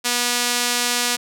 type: tone with band-pass filter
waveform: sawtooth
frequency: 242.8 Hz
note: B3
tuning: 29 cents flat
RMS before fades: -21 dBFS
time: 0.04-1.17 s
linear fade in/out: 20 ms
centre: 6800 Hz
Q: 0.61
effects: none